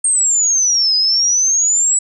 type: exponential two-way sweep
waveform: sine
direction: down then up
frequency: 8670 to 4978 to 7910 Hz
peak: -11 dBFS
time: 0.04-1.99 s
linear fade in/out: 5 ms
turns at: 0.96 s
effects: none

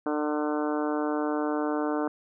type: harmonic tone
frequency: 150 Hz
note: D3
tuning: 37 cents sharp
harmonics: 2 / 3 / 4 / 5 / 6 / 7 / 8 / 9 / 10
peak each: -28 / -32 / -34 / -36 / -38 / -39 / -40 / -41 / -42 dBFS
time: 0.06-2.08 s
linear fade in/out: 2 ms
effects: none

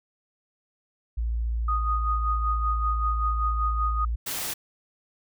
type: tone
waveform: sine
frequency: 57.3 Hz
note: A#1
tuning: 29 cents flat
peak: -24 dBFS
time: 1.17-4.16 s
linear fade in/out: 10 ms
type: tone with tremolo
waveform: sine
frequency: 1242 Hz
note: D#6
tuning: 3 cents flat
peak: -23 dBFS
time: 1.68-4.05 s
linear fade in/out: 5 ms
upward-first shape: sine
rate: 5.2 Hz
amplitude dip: 60%
type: noise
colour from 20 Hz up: white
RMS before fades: -31 dBFS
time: 4.26-4.54 s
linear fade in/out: 10 ms
effects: none

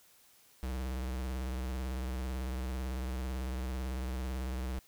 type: tone with vibrato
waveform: square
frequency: 63.9 Hz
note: C2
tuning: 40 cents flat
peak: -35 dBFS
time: 0.63-4.79 s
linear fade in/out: 0 ms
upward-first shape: sine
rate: 18 Hz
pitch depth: 78 cents each way
effects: white hiss -63 dBFS RMS until 4.87 s

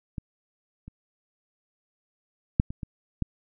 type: clicks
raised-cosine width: 5 ms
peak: -20 / -29 / -6 / -22 / -21 / -13 dBFS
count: 6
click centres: 0.182 / 0.88 / 2.599 / 2.705 / 2.832 / 3.223 s
effects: none

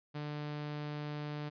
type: tone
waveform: sawtooth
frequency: 148.5 Hz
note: D3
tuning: 20 cents sharp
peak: -34 dBFS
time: 0.14-1.5 s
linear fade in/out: 20 ms
effects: resampled to 11025 Hz

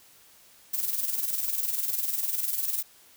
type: noise with tremolo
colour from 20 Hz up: violet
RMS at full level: -27 dBFS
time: 0.73-2.83 s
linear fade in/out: 10 ms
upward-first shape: square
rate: 20 Hz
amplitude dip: 55%
effects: white hiss -56 dBFS RMS until 3.16 s

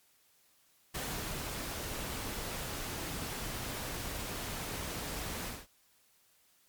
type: noise with ADSR envelope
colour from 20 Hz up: pink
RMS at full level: -37 dBFS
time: 0.94-5.67 s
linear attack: 11 ms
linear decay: 420 ms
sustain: -2 dB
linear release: 210 ms
effects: white hiss -68 dBFS RMS until 6.68 s + MP3 96 kbps

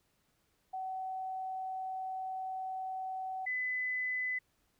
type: tone pair in turn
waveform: sine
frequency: 755 / 2008 Hz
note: F#5 / B6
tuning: +35 / +28 cents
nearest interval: octave + perfect fourth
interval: 1693 cents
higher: second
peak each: -36 / -32 dBFS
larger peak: second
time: 0.73-3.46 / 3.46-4.39 s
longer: first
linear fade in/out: 10 ms
effects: pink hiss -75 dBFS RMS until 4.79 s

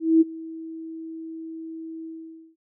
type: tone with ADSR envelope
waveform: sine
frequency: 324.1 Hz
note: E4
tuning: 29 cents flat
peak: -11 dBFS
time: 0-2.56 s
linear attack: 210 ms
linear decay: 23 ms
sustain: -22 dB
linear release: 510 ms
effects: none

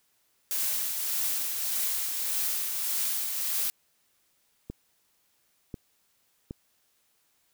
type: noise with tremolo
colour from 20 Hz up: blue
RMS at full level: -28 dBFS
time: 0.51-3.7 s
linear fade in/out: 0 ms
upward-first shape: triangle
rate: 1.7 Hz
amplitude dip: 40%
type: clicks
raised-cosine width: 3 ms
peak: -23 dBFS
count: 3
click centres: 4.7 / 5.742 / 6.509 s
effects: white hiss -70 dBFS RMS until 7.53 s

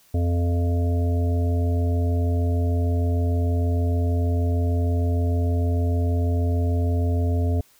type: harmonic tone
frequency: 86.5 Hz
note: F2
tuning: 16 cents flat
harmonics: 1 / 3 / 5 / 7 / 8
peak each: -19 / -29 / -33 / -36 / -37 dBFS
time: 0.14-7.61 s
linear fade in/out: 5 ms
effects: white hiss -57 dBFS RMS until 7.79 s

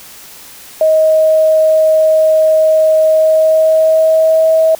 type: tone with pitch glide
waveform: sine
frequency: 630 to 641.4 Hz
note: D#5 to E5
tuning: +21 to -48 cents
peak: -6 dBFS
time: 0.81-4.75 s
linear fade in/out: 2 ms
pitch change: +31 cents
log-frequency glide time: 3.06-4.51 s
effects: white hiss -35 dBFS RMS until 4.79 s

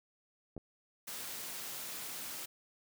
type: clicks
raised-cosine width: 2 ms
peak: -32 dBFS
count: 2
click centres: 0.566 / 0.578 s
type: high-pass noise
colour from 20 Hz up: white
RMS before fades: -43 dBFS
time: 1.07-2.46 s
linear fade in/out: 10 ms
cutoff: 110 Hz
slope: 12 dB/octave
effects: none

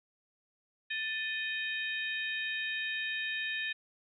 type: harmonic tone with a mistuned harmonic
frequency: 622.3 Hz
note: D#5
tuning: in tune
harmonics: 3 / 4 / 5 / 6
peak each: -36 / -37 / -43 / -41 dBFS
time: 0.9-3.73 s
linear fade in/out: 10 ms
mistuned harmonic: 3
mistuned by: -96 cents
effects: none

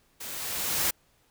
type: noise with level ramp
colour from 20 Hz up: white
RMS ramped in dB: -39 to -25 dBFS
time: 0.2-0.91 s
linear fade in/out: 10 ms
effects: pink hiss -66 dBFS RMS until 1.3 s

